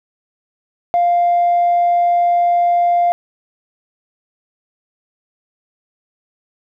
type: tone with tanh clipping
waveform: triangle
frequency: 698.5 Hz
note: F5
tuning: in tune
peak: -11 dBFS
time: 0.94-3.12 s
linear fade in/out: 0 ms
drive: 5 dB
effects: none